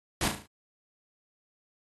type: noise with echo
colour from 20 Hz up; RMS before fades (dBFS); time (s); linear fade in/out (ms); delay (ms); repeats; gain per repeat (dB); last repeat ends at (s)
pink; -27; 0.21-0.28; 2; 36; 5; -6; 0.46
effects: high-pass 60 Hz 12 dB/octave + AAC 32 kbps